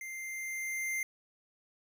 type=tone with level ramp; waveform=square; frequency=2093 Hz; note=C7; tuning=in tune; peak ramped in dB=-41 to -32 dBFS; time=0.01-1.03 s; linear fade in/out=2 ms; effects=none